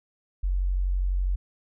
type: tone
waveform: sine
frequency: 46.02 Hz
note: F#1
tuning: 9 cents flat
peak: -22 dBFS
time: 0.43-1.36 s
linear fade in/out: 10 ms
effects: none